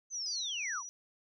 sine linear sweep, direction down, 6272 to 880 Hz, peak -35 dBFS, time 0.1-0.83 s, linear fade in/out 50 ms
sine tone with tremolo, 5840 Hz, F#8, 24 cents flat, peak -38 dBFS, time 0.26-0.89 s, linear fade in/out 0 ms, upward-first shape sine, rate 2.8 Hz, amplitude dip 40%
effects none

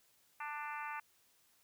harmonic tone, 296.1 Hz, D4, 14 cents sharp, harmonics 3 / 4 / 5 / 6 / 7 / 8 / 9, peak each -44 / -46 / -48 / -50 / -51 / -52 / -53 dBFS, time 0.4-1 s, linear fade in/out 5 ms, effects white hiss -71 dBFS RMS until 1.63 s

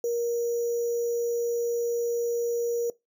sine tone with sample-and-hold, 472.1 Hz, A#4, 22 cents sharp, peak -24 dBFS, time 0.04-2.9 s, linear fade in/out 2 ms, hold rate 6300 Hz, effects noise-tail reverb RT60 0.2 s tail -21 dB re dry

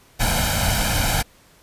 pink noise with comb filter, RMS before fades -20 dBFS, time 0.19-1.23 s, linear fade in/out 20 ms, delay 1.3 ms, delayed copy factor +0.8, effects pink hiss -53 dBFS RMS until 1.62 s + resampled to 32000 Hz

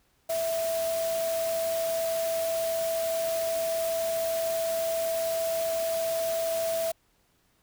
sine tone in noise, 659.3 Hz, E5, in tune, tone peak -26 dBFS, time 0.29-6.92 s, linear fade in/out 10 ms, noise white, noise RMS -37 dBFS, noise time 0.29-6.92 s, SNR +8 dB, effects pink hiss -68 dBFS RMS until 7.62 s

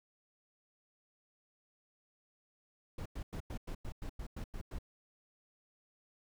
brown noise bursts, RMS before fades -41 dBFS, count 11, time 2.98-4.787 s, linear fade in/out 5 ms, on 77 ms, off 96 ms, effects none

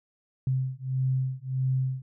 sine beating tone pair, 130 / 131.6 Hz, C3 / C3, -11 / +10 cents, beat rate 1.6 Hz, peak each -28 dBFS, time 0.47-2.02 s, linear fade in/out 2 ms, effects none

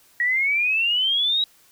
sine exponential sweep, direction up, 1900 to 3873 Hz, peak -18 dBFS, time 0.2-1.44 s, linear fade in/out 2 ms, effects white hiss -56 dBFS RMS until 1.71 s

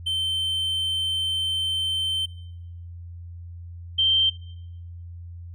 triangle / sine tone pair in turn, 3100 / 3134 Hz, G7 / G7, -20 / -1 cents, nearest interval unison, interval 19 cents, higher second, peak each -21 / -17 dBFS, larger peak second, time 0.06-2.26 / 3.98-4.3 s, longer first, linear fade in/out 10 ms, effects noise-tail reverb RT60 0.9 s tail -22 dB re dry + added 86 Hz sine -36 dBFS peak until 5.54 s

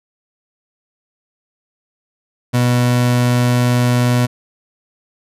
30% pulse tone, 122.8 Hz, B2, 9 cents flat, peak -9 dBFS, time 2.53-4.27 s, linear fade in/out 20 ms, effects resampled to 32000 Hz

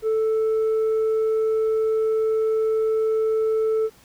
sine tone with tanh clipping, 440 Hz, A4, in tune, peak -19 dBFS, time 0.02-3.9 s, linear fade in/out 50 ms, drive 2 dB, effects pink hiss -53 dBFS RMS until 4.04 s

